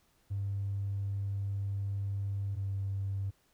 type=tone pair in turn; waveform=triangle; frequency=99.3 / 97.99 Hz; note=G2 / G2; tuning=+23 / 0 cents; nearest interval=unison; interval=23 cents; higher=first; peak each=-28 dBFS; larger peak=neither; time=0.3-2.56 / 2.56-3.31 s; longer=first; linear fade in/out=20 ms; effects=tanh soft clip ceiling -29 dBFS + pink hiss -70 dBFS RMS until 3.53 s